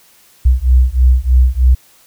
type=beating tone pair; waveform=sine; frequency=61.6 / 64.8 Hz; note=B1 / C2; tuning=-4 / -16 cents; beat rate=3.2 Hz; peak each=-10 dBFS; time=0.45-1.75 s; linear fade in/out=10 ms; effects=white hiss -48 dBFS RMS until 2.06 s